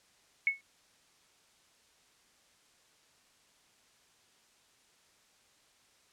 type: tone with exponential decay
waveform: sine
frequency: 2200 Hz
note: C#7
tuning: 14 cents flat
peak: -21 dBFS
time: 0.47-0.61 s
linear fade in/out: 1 ms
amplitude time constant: 29 ms
effects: white hiss -66 dBFS RMS until 6.12 s + low-pass 8000 Hz 12 dB/octave